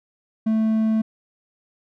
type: tone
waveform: triangle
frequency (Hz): 220.1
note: A3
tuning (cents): +1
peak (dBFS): -15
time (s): 0.46-1.02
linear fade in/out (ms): 10
effects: none